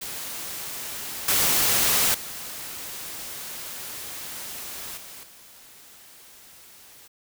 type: noise with level steps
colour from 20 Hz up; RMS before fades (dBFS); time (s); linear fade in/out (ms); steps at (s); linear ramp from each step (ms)
white; -34 / -21 / -36 / -42 / -49; 0.01-7.08; 10; 1.28 / 2.14 / 4.97 / 5.23; 5
effects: none